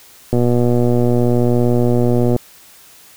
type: click train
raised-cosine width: 2 ms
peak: -3 dBFS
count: 247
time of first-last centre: 0.33-2.363 s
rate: 121 Hz
effects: white hiss -44 dBFS RMS until 3.16 s